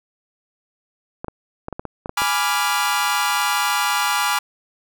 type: clicks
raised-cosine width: 1 ms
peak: -14 dBFS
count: 9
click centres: 1.245 / 1.283 / 1.684 / 1.727 / 1.795 / 1.853 / 2.059 / 2.094 / 2.219 s
type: chord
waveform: sawtooth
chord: G# diminished seventh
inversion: none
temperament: equal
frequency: 830.6 / 987.8 / 1174.7 / 1396.9 Hz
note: G#5 / B5 / D6 / F6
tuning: 0 / 0 / 0 / 0 cents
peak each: -20 dBFS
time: 2.17-4.39 s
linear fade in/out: 5 ms
effects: none